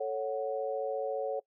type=chord; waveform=sine; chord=F# minor; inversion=first; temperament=equal; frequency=440 / 554.4 / 740 Hz; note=A4 / C#5 / F#5; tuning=0 / 0 / 0 cents; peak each=-35 / -33 / -38 dBFS; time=0-1.4 s; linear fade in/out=10 ms; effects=noise-tail reverb RT60 0.1 s tail -22 dB re dry